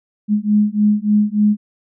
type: beating tone pair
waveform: sine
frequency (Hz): 207.7 / 211.1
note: G#3 / G#3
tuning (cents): 0 / +29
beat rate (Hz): 3.4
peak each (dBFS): -15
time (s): 0.28-1.57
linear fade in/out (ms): 50
effects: none